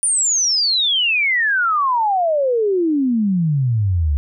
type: exponential sweep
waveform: sine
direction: down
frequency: 9560 to 68.9 Hz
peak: -14 dBFS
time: 0.03-4.17 s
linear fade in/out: 0 ms
effects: none